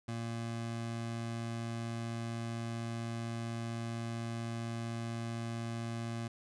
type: tone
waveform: 25% pulse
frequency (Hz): 115.7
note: A#2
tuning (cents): -13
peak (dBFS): -33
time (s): 0.08-6.28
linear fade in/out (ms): 5
effects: resampled to 22050 Hz